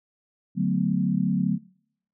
sine chord, B minor seventh, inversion first, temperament equal with one note detuned, 146.83 / 185 / 220 / 250.4 Hz, D3 / F#3 / A3 / B3, 0 / 0 / 0 / +24 cents, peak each -29 / -23 / -28 / -29 dBFS, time 0.55-1.59 s, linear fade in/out 50 ms, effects noise-tail reverb RT60 0.7 s tail -26 dB re dry

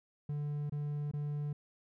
triangle tone with dropouts, 146.83 Hz, D3, in tune, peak -32 dBFS, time 0.29-1.53 s, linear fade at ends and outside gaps 5 ms, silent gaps 0.697-0.721 / 1.114-1.135 s, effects none

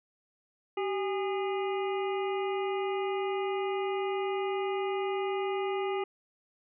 harmonic tone with a mistuned harmonic, 408.4 Hz, G#4, 29 cents flat, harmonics 1 / 2 / 3 / 5 / 6 / 7, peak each -30 / -36 / -40 / -44 / -46 / -47 dBFS, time 0.77-6.04 s, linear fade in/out 5 ms, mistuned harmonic 1, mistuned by -97 cents, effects none

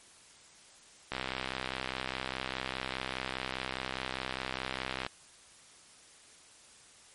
click train, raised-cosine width 0.3 ms, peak -17 dBFS, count 257, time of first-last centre 1.12-5.065 s, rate 64.9 Hz, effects white hiss -57 dBFS RMS until 7.14 s + MP3 48 kbps

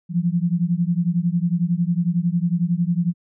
sine beating tone pair, 168.3 / 179.3 Hz, E3 / F3, +36 / +46 cents, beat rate 11 Hz, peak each -20 / -21 dBFS, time 0.09-3.14 s, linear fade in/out 50 ms, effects none

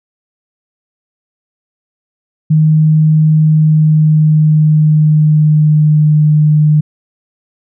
sine tone with pitch glide, 155.56 to 151.83 Hz, D#3 to D#3, 0 to -42 cents, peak -5 dBFS, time 2.5-6.81 s, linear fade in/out 10 ms, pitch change -42 cents, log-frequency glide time 3.37-6.2 s, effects none

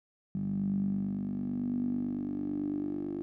10% pulse tone with band-pass filter sweep, 49 Hz, G1, in tune, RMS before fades -33 dBFS, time 0.35-3.22 s, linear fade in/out 0 ms, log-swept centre 180 to 330 Hz, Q 9.3, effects none

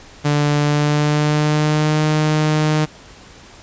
sawtooth tone with pitch glide, 146.83 to 153.6 Hz, D3 to D#3, 0 to -22 cents, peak -10 dBFS, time 0.24-2.86 s, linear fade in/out 20 ms, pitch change +78 cents, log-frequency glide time 0.6-2.02 s, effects pink hiss -42 dBFS RMS until 3.62 s + resampled to 16000 Hz

